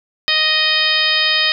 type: harmonic tone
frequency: 622.3 Hz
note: D#5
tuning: in tune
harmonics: 1 / 2 / 3 / 4 / 5 / 6 / 7 / 8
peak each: -30 / -27 / -19 / -21 / -19 / -19 / -23 / -21 dBFS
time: 0.28-1.52 s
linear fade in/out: 0 ms
effects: none

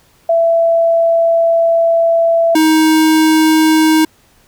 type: tone pair in turn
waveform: sine / square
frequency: 667 / 315.1 Hz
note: E5 / D#4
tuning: +20 / +22 cents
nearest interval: octave + minor second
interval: 1298 cents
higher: first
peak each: -8 dBFS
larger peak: neither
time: 0.29-2.55 / 2.55-4.05 s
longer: first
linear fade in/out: 5 ms
effects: pink hiss -51 dBFS RMS until 4.47 s

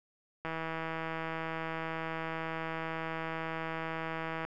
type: click train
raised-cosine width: 0.5 ms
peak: -22 dBFS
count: 649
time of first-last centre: 0.45-4.45 s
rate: 162 Hz
effects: none

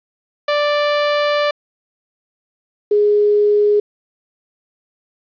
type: tone pair in turn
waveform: sawtooth / sine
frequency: 587.3 / 415.3 Hz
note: D5 / G#4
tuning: 0 / 0 cents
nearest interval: tritone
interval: 600 cents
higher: first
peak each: -10 dBFS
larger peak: neither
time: 0.48-1.51 / 2.91-3.8 s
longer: first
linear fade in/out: 5 ms
effects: resampled to 11025 Hz + 8-bit

